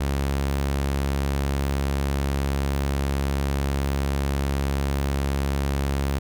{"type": "tone", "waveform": "sawtooth", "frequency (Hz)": 69.3, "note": "C#2", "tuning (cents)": 0, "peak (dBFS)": -18, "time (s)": [0, 6.19], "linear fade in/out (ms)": 10, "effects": []}